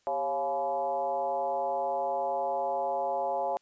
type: tone with frequency modulation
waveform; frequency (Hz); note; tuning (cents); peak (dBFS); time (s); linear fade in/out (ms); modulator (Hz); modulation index
sine; 698.5; F5; 0; -27; 0.07-3.57; 0; 151; 1.4
effects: white hiss -70 dBFS RMS until 3.61 s + resampled to 16000 Hz